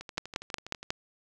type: two click trains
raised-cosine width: 0.2 ms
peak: -24 / -12 dBFS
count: 11 / 5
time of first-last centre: 0.01-0.83 / 0.18-0.905 s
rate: 12.2 / 5.52 Hz
effects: none